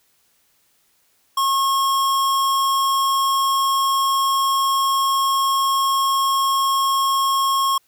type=tone; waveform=square; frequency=1086 Hz; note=C#6; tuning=36 cents flat; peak=-17 dBFS; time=1.37-7.78 s; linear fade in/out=5 ms; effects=white hiss -62 dBFS RMS until 7.87 s